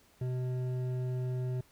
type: tone with hard clipping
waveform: sine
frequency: 126.7 Hz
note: B2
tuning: 45 cents sharp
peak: -33 dBFS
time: 0.21-1.61 s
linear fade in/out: 5 ms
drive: 9 dB
effects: pink hiss -64 dBFS RMS until 1.71 s